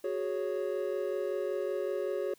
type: chord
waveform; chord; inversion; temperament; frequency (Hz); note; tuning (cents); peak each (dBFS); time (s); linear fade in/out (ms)
triangle; F# suspended second; none; equal; 370 / 415.3 / 554.4; F#4 / G#4 / C#5; 0 / 0 / 0; -33; 0.04-2.34; 5
effects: white hiss -64 dBFS RMS until 2.38 s